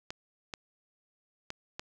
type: clicks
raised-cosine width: 0.2 ms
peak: -20 dBFS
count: 4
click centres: 0.105 / 0.538 / 1.504 / 1.795 s
effects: none